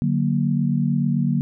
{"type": "chord", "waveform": "sine", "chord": "D augmented", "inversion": "none", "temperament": "equal with one note detuned", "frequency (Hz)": [146.83, 185, 233.8], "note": ["D3", "F#3", "A#3"], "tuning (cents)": [0, 0, 5], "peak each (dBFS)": [-21, -23, -22], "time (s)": [0.02, 1.41], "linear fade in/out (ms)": 0, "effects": []}